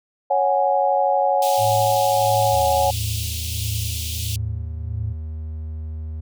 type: chord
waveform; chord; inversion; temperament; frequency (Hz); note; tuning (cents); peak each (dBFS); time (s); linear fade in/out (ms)
sine; C# suspended fourth; none; just; 554.4 / 739.2 / 831.5; C#5 / F#5 / G#5; 0 / -2 / +2; -20; 0.3-2.91; 10
type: high-pass noise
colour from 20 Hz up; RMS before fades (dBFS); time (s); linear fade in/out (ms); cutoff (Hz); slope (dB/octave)
pink; -30; 1.42-4.36; 2; 2700; 48
type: tone with tremolo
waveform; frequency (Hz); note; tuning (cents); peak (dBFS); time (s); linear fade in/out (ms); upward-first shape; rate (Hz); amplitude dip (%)
sine; 107.8; A2; -35; -23; 1.57-5.15; 50; sine; 1.5; 75
type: tone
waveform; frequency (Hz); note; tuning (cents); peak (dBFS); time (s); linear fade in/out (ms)
triangle; 78.3; D#2; +11; -25; 2.52-6.21; 10
effects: none